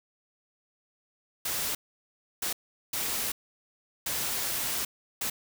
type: noise bursts at uneven times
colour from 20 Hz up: white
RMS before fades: -31 dBFS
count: 5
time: 1.45-1.75 / 2.42-2.53 / 2.93-3.32 / 4.06-4.85 / 5.21-5.3 s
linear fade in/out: 5 ms
effects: none